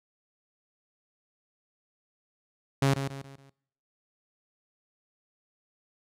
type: tone with echo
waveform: sawtooth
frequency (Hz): 137.1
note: C#3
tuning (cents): -19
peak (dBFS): -17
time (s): 2.82-2.94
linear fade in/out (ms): 5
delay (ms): 140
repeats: 4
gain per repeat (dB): -8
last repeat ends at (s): 3.5
effects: noise-tail reverb RT60 0.7 s tail -23 dB re dry + low-pass 11000 Hz 12 dB/octave

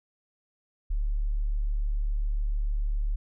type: tone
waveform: sine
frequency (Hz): 36.48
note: D1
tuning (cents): -11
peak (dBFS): -24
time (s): 0.9-3.16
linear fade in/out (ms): 10
effects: none

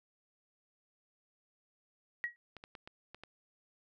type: tone with exponential decay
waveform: sine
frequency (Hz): 1909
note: A#6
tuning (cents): +41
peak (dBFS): -29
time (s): 2.24-2.36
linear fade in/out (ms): 0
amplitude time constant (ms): 25
type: clicks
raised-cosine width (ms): 0.3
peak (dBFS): -32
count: 6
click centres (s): 2.567 / 2.639 / 2.752 / 2.875 / 3.146 / 3.236
effects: none

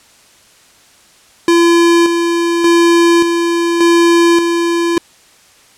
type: tone with tremolo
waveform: square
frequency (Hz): 340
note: F4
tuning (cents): -46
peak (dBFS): -7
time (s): 1.48-4.98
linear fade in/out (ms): 2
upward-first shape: square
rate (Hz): 0.86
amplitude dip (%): 45
effects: white hiss -46 dBFS RMS until 5.77 s + low-pass 9000 Hz 12 dB/octave

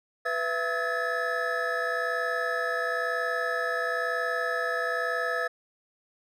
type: tone cluster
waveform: triangle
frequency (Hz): 497.2 / 669 / 1288 / 1689 / 1750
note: B4 / E5 / E6 / G#6 / A6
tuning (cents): +12 / +25 / -41 / +29 / -10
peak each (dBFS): -31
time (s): 0.25-5.48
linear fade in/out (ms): 10
effects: none

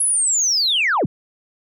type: linear sweep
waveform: sine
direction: down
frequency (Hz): 10740 to 82.41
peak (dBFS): -14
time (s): 0-1.06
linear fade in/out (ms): 5
effects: tanh soft clip ceiling -11 dBFS

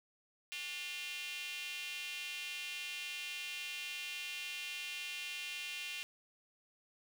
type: tone with high-pass filter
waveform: square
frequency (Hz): 161.8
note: E3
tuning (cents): -32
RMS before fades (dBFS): -43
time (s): 0.52-6.03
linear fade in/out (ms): 0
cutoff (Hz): 2700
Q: 4.2
effects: none

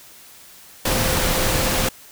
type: tone in noise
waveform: sine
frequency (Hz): 520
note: C5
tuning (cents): -11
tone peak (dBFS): -28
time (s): 0.85-1.89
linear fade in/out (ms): 5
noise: pink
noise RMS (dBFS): -20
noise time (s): 0.85-1.89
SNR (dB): -11
effects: white hiss -45 dBFS RMS until 2.11 s

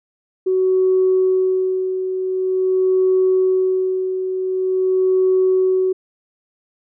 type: tone with tremolo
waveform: sine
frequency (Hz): 374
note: F#4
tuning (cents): +19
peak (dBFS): -11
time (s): 0.46-5.93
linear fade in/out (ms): 10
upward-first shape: sine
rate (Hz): 0.46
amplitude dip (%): 60
effects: tanh soft clip ceiling -7 dBFS

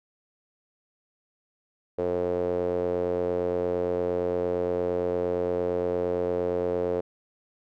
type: tone with band-pass filter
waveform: sawtooth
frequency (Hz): 88.7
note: F2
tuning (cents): +27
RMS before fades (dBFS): -27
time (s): 1.98-7.01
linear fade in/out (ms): 10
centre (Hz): 480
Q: 5.7
effects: none

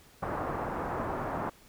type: low-pass noise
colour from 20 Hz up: white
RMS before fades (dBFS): -34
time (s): 0.22-1.5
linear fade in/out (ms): 10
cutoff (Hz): 1200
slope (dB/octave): 24
effects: pink hiss -58 dBFS RMS until 1.68 s

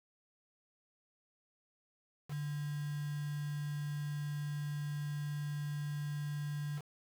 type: tone with quantisation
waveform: sine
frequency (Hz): 146.83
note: D3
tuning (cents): 0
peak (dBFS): -36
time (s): 2.28-6.82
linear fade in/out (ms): 50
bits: 8
effects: none

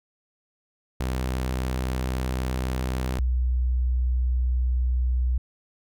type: tone pair in turn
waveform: sawtooth / sine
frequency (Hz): 63.8 / 62.16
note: C2 / B1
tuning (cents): -43 / +12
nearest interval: unison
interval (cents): 45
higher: first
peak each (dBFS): -21 / -20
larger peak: second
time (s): 1-3.19 / 3.19-5.38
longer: neither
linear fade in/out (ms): 5
effects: none

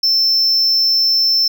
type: tone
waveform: triangle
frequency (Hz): 5330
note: E8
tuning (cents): +18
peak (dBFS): -10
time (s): 0.03-1.48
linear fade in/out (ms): 5
effects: none

